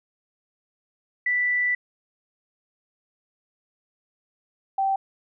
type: tone pair in turn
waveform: sine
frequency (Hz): 1974 / 777.5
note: B6 / G5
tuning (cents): -1 / -14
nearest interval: octave + major third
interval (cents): 1613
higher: first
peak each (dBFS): -20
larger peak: neither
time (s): 1.26-1.75 / 4.78-4.96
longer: first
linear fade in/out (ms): 5
effects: none